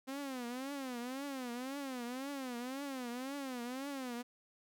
sawtooth tone with vibrato, 260 Hz, C4, 11 cents flat, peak -36 dBFS, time 0.07-4.23 s, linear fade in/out 20 ms, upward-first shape triangle, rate 1.9 Hz, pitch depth 180 cents each way, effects none

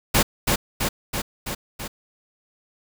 pink noise with echo, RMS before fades -17 dBFS, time 0.14-0.23 s, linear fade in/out 10 ms, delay 330 ms, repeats 5, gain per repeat -3 dB, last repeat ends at 1.88 s, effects none

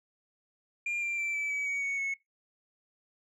sine tone with pitch steps, 2400 / 2370 / 2340 / 2310 / 2281 / 2252 / 2224 / 2196 Hz, D7 / D7 / D7 / D7 / C#7 / C#7 / C#7 / C#7, +37 / +15 / -7 / -29 / +49 / +27 / +5 / -17 cents, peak -27 dBFS, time 0.86-2.14 s, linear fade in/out 5 ms, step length 160 ms, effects noise-tail reverb RT60 0.2 s tail -24 dB re dry + tanh soft clip ceiling -29 dBFS

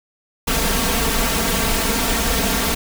pink noise with comb filter, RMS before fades -19 dBFS, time 0.47-2.75 s, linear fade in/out 10 ms, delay 4.4 ms, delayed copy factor +0.9, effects none

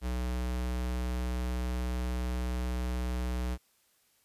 square tone, 61.74 Hz, B1, in tune, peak -31 dBFS, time 0.01-3.58 s, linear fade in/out 50 ms, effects white hiss -69 dBFS RMS until 4.24 s + resampled to 32000 Hz

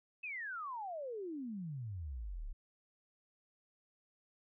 sine exponential sweep, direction down, 2637 to 30.95 Hz, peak -40 dBFS, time 0.23-2.53 s, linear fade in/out 10 ms, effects none

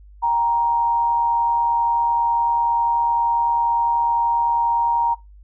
sine tone pair together, 786.9 / 937 Hz, G5 / A#5, +6 / +9 cents, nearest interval minor third, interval 303 cents, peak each -27 / -16 dBFS, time 0.22-5.15 s, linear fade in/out 20 ms, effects noise-tail reverb RT60 0.2 s tail -20 dB re dry + added 50 Hz sine -42 dBFS peak until 5.43 s

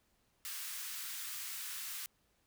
white high-pass noise, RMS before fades -43 dBFS, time 0.45-2.06 s, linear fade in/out 0 ms, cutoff 1200 Hz, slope 24 dB/octave, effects pink hiss -75 dBFS RMS until 2.46 s

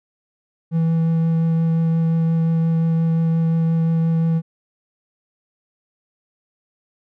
triangle tone with vibrato, 163.9 Hz, E3, 10 cents flat, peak -13 dBFS, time 0.71-4.42 s, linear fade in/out 50 ms, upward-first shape triangle, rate 5.7 Hz, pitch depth 10 cents each way, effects none

